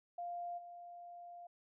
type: tone with level steps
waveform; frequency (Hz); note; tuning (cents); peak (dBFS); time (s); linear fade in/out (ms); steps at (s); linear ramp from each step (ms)
sine; 698.5; F5; 0; -40 / -49; 0.18-1.47; 5; 0.57; 20
effects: none